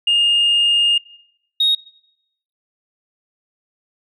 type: tone pair in turn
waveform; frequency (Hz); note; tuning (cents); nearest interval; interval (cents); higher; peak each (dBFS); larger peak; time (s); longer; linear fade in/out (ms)
sine; 2832 / 3748; F7 / A#7; +23 / +9; perfect fourth; 486; second; -11; neither; 0.07-0.98 / 1.6-1.75; first; 5
effects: noise-tail reverb RT60 0.8 s tail -21 dB re dry + tanh soft clip ceiling -9 dBFS